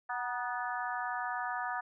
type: harmonic tone with a mistuned harmonic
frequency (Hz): 246.9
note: B3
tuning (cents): 0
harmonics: 3 / 4 / 5 / 6 / 7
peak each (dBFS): -38 / -39 / -40 / -41 / -41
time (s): 0.09-1.81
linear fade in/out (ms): 10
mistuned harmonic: 4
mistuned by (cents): -56
effects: none